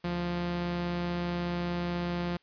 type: tone pair together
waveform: sawtooth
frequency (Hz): 73.12 / 174.61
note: D2 / F3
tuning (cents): -7 / 0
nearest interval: octave + minor third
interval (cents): 1507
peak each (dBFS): -38 / -26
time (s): 0.04-2.37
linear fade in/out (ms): 5
effects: white hiss -67 dBFS RMS until 2.42 s + resampled to 11025 Hz